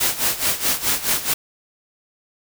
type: noise with tremolo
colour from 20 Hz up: white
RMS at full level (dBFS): -18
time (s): 0-1.34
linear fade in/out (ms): 10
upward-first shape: sine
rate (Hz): 4.7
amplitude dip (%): 80
effects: none